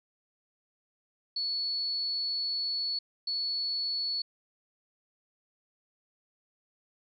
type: tone bursts at uneven times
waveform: sine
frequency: 4414 Hz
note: C#8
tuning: 8 cents flat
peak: -29 dBFS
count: 2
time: 1.36-2.99 / 3.27-4.22 s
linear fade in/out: 5 ms
effects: none